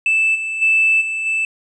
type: tone with level steps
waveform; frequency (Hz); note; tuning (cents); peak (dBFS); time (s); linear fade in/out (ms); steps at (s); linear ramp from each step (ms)
triangle; 2637; E7; 0; -10 / -19 / -8 / -18 / -14; 0.06-1.45; 2; 0.34 / 0.61 / 1 / 1.25; 20
effects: tanh soft clip ceiling -8 dBFS + resampled to 24000 Hz